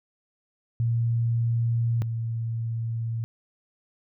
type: tone pair in turn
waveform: sine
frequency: 116.54 / 114.6 Hz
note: A#2 / A#2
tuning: 0 / -29 cents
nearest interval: unison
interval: 29 cents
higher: first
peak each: -21 / -26 dBFS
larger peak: first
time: 0.8-2.02 / 2.02-3.24 s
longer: neither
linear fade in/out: 0 ms
effects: none